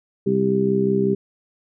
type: harmonic tone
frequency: 65.41 Hz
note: C2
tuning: in tune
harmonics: 2 / 3 / 4 / 5 / 6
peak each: -28 / -21 / -27 / -28 / -19 dBFS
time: 0.26-1.15 s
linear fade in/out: 10 ms
effects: none